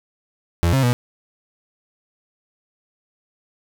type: tone with pitch steps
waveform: 35% pulse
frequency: 85.2 / 134.1 / 122 Hz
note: F2 / C3 / B2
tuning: -42 / +43 / -21 cents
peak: -13 dBFS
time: 0.63-0.93 s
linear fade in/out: 0 ms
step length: 100 ms
effects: none